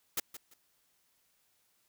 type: noise with echo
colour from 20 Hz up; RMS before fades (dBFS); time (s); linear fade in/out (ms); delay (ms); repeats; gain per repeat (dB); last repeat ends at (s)
white; -32; 0.17-0.2; 5; 170; 2; -13; 0.54
effects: white hiss -73 dBFS RMS until 1.88 s